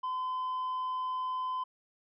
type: tone with tanh clipping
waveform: triangle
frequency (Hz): 1021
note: C6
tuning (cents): -43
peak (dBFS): -32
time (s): 0.03-1.64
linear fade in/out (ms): 10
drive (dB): 7
effects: none